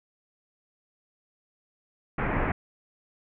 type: low-pass noise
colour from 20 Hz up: pink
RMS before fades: -27 dBFS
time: 2.18-2.52 s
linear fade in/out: 5 ms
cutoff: 2300 Hz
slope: 48 dB/octave
effects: none